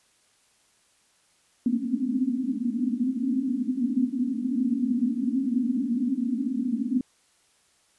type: band-pass noise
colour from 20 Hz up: pink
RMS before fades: -26 dBFS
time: 1.66-7.01 s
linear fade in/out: 2 ms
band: 230 to 270 Hz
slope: 96 dB/octave
effects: white hiss -64 dBFS RMS until 7.98 s + resampled to 24000 Hz